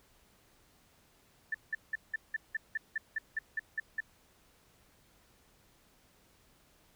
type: tone bursts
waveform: sine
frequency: 1771 Hz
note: A6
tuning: 11 cents sharp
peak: -30 dBFS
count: 13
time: 1.52-4.005 s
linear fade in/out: 5 ms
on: 25 ms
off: 180 ms
effects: pink hiss -66 dBFS RMS until 6.95 s